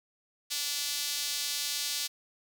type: tone with high-pass filter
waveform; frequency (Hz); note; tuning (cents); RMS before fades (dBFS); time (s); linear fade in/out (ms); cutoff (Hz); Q
sawtooth; 290.3; D4; -20; -33; 0.5-2.08; 20; 4200; 1.4
effects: none